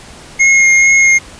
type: tone with vibrato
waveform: square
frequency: 2147 Hz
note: C7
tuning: 44 cents sharp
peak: -6 dBFS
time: 0.39-1.19 s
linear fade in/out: 20 ms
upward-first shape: sine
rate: 2.3 Hz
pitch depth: 13 cents each way
effects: pink hiss -35 dBFS RMS until 1.39 s + resampled to 22050 Hz